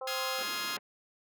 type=harmonic tone; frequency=261.2 Hz; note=C4; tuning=3 cents flat; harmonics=2 / 3 / 4 / 5; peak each=-38 / -42 / -44 / -46 dBFS; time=0.01-0.43 s; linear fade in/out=5 ms
type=chord; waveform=15% pulse; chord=F minor seventh; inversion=second; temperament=just; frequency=1047.7 / 1257.2 / 1396.9 / 1676.3 Hz; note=C6 / Eb6 / F6 / Ab6; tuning=+2 / +18 / 0 / +16 cents; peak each=-33 dBFS; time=0.07-0.77 s; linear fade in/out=5 ms
type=band-pass noise; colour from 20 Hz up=pink; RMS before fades=-47 dBFS; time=0.38-0.79 s; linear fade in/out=10 ms; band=200 to 2400 Hz; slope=24 dB/octave
effects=none